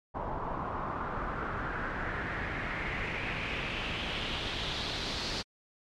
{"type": "noise with low-pass filter sweep", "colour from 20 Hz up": "pink", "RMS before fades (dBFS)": -35, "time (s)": [0.14, 5.43], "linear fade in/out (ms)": 20, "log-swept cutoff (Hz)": [920, 4600], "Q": 3.3, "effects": ["MP3 64 kbps"]}